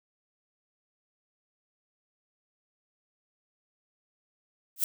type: noise with exponential growth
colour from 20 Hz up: violet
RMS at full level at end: -20 dBFS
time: 4.76-4.84 s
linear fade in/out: 2 ms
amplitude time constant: 17 ms
effects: none